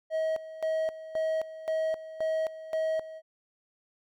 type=tone with tremolo; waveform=triangle; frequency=637 Hz; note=D#5; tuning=41 cents sharp; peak=-24 dBFS; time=0.1-3.22 s; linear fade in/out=50 ms; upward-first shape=square; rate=1.9 Hz; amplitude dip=80%; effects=none